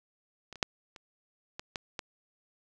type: clicks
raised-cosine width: 0.2 ms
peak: -27 / -29 / -8 / -30 / -21 / -17 / -18 dBFS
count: 7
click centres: 0.527 / 0.557 / 0.628 / 0.962 / 1.595 / 1.758 / 1.992 s
effects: none